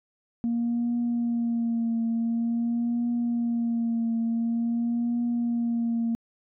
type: tone with vibrato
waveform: sine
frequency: 233.6 Hz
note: A#3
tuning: 4 cents sharp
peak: -22 dBFS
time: 0.44-6.15 s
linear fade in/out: 0 ms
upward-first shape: triangle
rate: 0.47 Hz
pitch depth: 38 cents each way
effects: tanh soft clip ceiling -20 dBFS